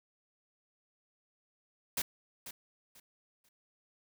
white noise with echo, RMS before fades -33 dBFS, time 1.97-2.02 s, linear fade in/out 5 ms, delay 490 ms, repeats 3, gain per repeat -12 dB, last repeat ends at 3.49 s, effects none

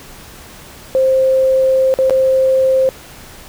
sine tone with dropouts, 526 Hz, C5, 9 cents sharp, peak -9 dBFS, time 0.95-2.89 s, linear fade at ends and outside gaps 0 ms, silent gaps 1.94-1.988 / 2.097-2.107 s, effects pink hiss -37 dBFS RMS until 3.48 s

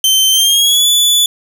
sawtooth tone with pitch glide, 3100 to 3460 Hz, G7 to A7, -20 to -30 cents, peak -5 dBFS, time 0.04-1.26 s, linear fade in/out 2 ms, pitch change +190 cents, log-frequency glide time 0.31-0.88 s, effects none

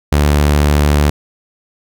sawtooth tone, 73.42 Hz, D2, in tune, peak -5 dBFS, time 0.12-1.1 s, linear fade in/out 5 ms, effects none

